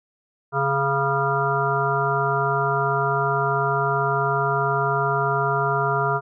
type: harmonic tone with a mistuned harmonic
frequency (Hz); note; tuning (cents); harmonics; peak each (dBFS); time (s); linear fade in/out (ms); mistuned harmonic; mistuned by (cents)
138.59; C#3; 0; 1 / 3 / 5 / 7 / 9 / 10; -26 / -26 / -26 / -26 / -26 / -26; 0.52-6.21; 50; 9; -52
effects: none